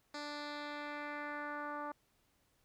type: tone with low-pass filter sweep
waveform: 10% pulse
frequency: 293.7 Hz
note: D4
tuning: in tune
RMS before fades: -43 dBFS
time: 0.14-1.92 s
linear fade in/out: 5 ms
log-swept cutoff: 5500 to 1100 Hz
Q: 2
effects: pink hiss -75 dBFS RMS until 2.64 s